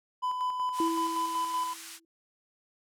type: tone with tremolo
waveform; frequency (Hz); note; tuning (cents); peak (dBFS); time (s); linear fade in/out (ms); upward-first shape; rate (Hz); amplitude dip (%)
triangle; 1003; B5; +26; -25; 0.22-1.74; 20; square; 5.3; 40
type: band-pass noise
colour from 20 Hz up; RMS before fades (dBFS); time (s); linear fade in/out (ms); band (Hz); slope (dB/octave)
white; -45; 0.72-2; 50; 1000 to 11000; 24
type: tone with exponential decay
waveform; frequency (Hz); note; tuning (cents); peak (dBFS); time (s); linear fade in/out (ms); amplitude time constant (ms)
sine; 329.7; E4; 0; -25; 0.8-2.05; 2; 270
effects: none